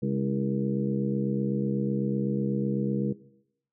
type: harmonic tone with a mistuned harmonic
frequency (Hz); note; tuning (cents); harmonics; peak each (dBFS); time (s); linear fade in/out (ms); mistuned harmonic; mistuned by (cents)
68; C#2; -33; 2 / 3 / 4 / 5 / 6 / 7; -30 / -28 / -39 / -35 / -39 / -35; 0.02-3.13; 10; 5; -55
effects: noise-tail reverb RT60 0.8 s tail -19 dB re dry